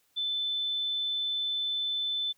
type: tone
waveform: sine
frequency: 3520 Hz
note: A7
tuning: in tune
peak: -28 dBFS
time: 0.16-2.33 s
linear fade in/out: 20 ms
effects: white hiss -70 dBFS RMS until 2.37 s